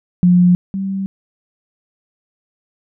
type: tone pair in turn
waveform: sine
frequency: 178.2 / 193.67 Hz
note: F3 / G3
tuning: +35 / -21 cents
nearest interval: minor second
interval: 144 cents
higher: second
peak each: -7 / -18 dBFS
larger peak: first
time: 0.23-0.55 / 0.74-1.06 s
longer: neither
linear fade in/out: 0 ms
effects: none